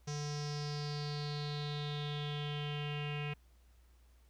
square tone with low-pass filter sweep, 147.1 Hz, D3, 3 cents sharp, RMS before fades -39 dBFS, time 0.07-3.34 s, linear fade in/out 10 ms, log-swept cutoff 5900 to 2600 Hz, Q 6.5, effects added 60 Hz sine -61 dBFS peak until 4.29 s + pink hiss -73 dBFS RMS until 4.29 s

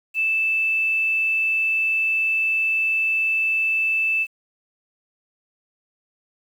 sine tone with quantisation, 2637 Hz, E7, in tune, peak -18 dBFS, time 0.14-4.27 s, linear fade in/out 50 ms, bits 8, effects none

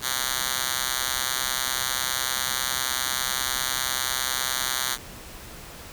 5% pulse tone with high-pass filter, 130 Hz, C3, 11 cents flat, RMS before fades -27 dBFS, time 0.01-4.98 s, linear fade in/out 50 ms, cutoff 2300 Hz, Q 0.51, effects pink hiss -42 dBFS RMS until 5.92 s

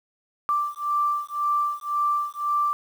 sine beating tone pair, 1174.7 / 1176.6 Hz, D6 / D6, 0 / +3 cents, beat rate 1.9 Hz, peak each -25 / -25 dBFS, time 0.49-2.73 s, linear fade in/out 0 ms, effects 8-bit

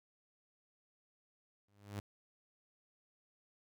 sawtooth tone with exponential growth, 101.8 Hz, G#2, 34 cents flat, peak -34 dBFS, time 1.68-2 s, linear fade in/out 5 ms, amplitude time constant 68 ms, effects none

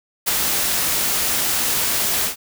white noise with ADSR envelope, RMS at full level -17 dBFS, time 0.26-2.36 s, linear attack 25 ms, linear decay 10 ms, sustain -3 dB, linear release 110 ms, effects none

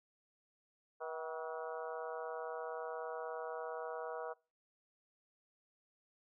harmonic tone with a mistuned harmonic, 161 Hz, E3, 41 cents flat, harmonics 3 / 4 / 5 / 6 / 7 / 8 / 9, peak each -44 / -46 / -48 / -50 / -51 / -52 / -53 dBFS, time 1-4.34 s, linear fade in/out 20 ms, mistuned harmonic 5, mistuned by -82 cents, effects noise-tail reverb RT60 0.3 s tail -23 dB re dry

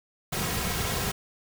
pink noise with comb filter, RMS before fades -29 dBFS, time 0.32-1.12 s, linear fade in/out 10 ms, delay 3.4 ms, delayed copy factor -0.55, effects none

